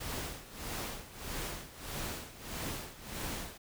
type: noise with tremolo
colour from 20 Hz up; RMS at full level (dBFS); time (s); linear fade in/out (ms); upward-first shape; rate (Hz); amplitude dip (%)
pink; -38; 0-3.58; 10; sine; 1.6; 80
effects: none